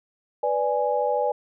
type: chord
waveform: sine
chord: G# diminished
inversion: first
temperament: equal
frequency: 493.9 / 587.3 / 830.6 Hz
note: B4 / D5 / G#5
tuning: 0 / 0 / 0 cents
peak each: -25 dBFS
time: 0.43-1.32 s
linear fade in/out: 5 ms
effects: none